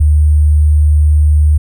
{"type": "tone with sample-and-hold", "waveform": "sine", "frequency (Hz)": 75.2, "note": "D2", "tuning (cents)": 42, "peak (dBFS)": -5, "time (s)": [0, 1.58], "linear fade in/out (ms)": 10, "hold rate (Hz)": 8820, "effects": []}